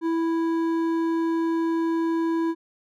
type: tone with hard clipping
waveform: triangle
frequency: 329.6 Hz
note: E4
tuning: in tune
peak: -23 dBFS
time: 0.01-2.55 s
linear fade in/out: 50 ms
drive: 12 dB
effects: none